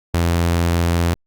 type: tone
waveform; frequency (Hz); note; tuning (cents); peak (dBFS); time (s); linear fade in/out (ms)
sawtooth; 85.2; F2; -42; -11; 0.14-1.14; 0
effects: Opus 48 kbps